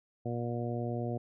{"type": "harmonic tone", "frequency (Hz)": 119.3, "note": "A#2", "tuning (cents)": 41, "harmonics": [1, 2, 3, 4, 5, 6], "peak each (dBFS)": [-35, -38, -40, -41, -42, -43], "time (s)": [0.25, 1.18], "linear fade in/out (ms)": 10, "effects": []}